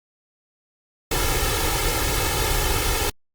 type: noise with comb filter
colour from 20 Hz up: pink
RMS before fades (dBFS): -22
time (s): 1.11-3.1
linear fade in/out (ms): 5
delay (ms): 2.3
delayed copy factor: +0.85
effects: Opus 48 kbps